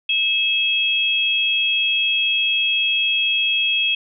sine tone pair together, 2601 / 3277 Hz, E7 / G#7, -24 / -24 cents, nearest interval major third, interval 400 cents, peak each -19 dBFS, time 0.09-3.95 s, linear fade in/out 5 ms, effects none

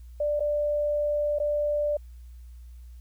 sine tone with dropouts, 590 Hz, D5, 8 cents sharp, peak -23 dBFS, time 0.2-1.97 s, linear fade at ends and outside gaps 5 ms, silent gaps 0.396-0.404 / 1.387-1.399 s, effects added 60 Hz sine -42 dBFS peak until 3 s + white hiss -67 dBFS RMS until 3 s

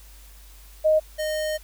sine / square tone pair in turn, 622.3 / 616.6 Hz, D#5 / D#5, 0 / -16 cents, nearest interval unison, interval 16 cents, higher first, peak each -15 / -25 dBFS, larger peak first, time 0.84-1 / 1.18-1.58 s, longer second, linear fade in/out 20 ms, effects added 50 Hz sine -45 dBFS peak until 1.63 s + white hiss -52 dBFS RMS until 1.63 s

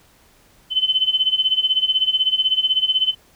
sine tone with tremolo, 3049 Hz, G7, 49 cents flat, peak -12 dBFS, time 0.7-3.15 s, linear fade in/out 50 ms, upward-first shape sine, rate 16 Hz, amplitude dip 85%, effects pink hiss -54 dBFS RMS until 3.35 s

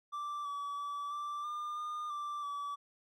triangle tone with pitch steps, 1172 / 1144 / 1151 / 1172 / 1203 / 1214 / 1175 / 1148 Hz, D6 / D6 / D6 / D6 / D6 / D#6 / D6 / D6, -4 / -46 / -35 / -4 / +41 / -43 / +1 / -40 cents, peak -35 dBFS, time 0.12-2.76 s, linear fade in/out 20 ms, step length 330 ms, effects none

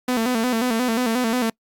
sawtooth tone with vibrato, 237.9 Hz, A#3, 35 cents sharp, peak -15 dBFS, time 0.08-1.5 s, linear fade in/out 5 ms, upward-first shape square, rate 5.6 Hz, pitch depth 94 cents each way, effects noise-tail reverb RT60 0.1 s tail -26 dB re dry + Opus 48 kbps

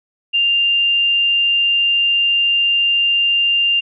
sine tone, 2794 Hz, F7, in tune, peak -12 dBFS, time 0.33-3.81 s, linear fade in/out 20 ms, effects none

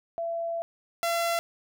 sine / sawtooth tone pair in turn, 672 / 679 Hz, E5 / F5, +33 / -49 cents, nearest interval unison, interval 18 cents, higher second, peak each -28 / -21 dBFS, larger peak second, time 0.18-0.62 / 1.03-1.39 s, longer first, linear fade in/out 0 ms, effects none

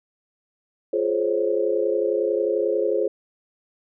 sine chord, Db major seventh, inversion first, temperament equal with one note detuned, 349.2 / 422.6 / 523.3 / 554.4 Hz, F4 / Ab4 / C5 / Db5, 0 / +30 / 0 / 0 cents, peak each -26 / -23 / -24 / -29 dBFS, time 0.93-3.08 s, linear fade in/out 5 ms, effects none

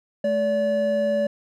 triangle tone pair together, 215.7 / 575 Hz, A3 / D5, -34 / -37 cents, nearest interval octave + perfect fourth, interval 1697 cents, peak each -25 / -18 dBFS, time 0.24-1.27 s, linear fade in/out 5 ms, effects none

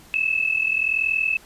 sine tone pair together, 2590 / 2631 Hz, E7 / E7, -31 / -4 cents, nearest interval unison, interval 27 cents, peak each -22 dBFS, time 0.14-1.37 s, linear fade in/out 0 ms, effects pink hiss -49 dBFS RMS until 1.45 s + resampled to 32000 Hz

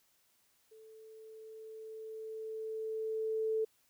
sine tone with level ramp, 440 Hz, A4, in tune, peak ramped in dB -54 to -29 dBFS, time 0.71-3.65 s, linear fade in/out 10 ms, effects white hiss -72 dBFS RMS until 3.89 s

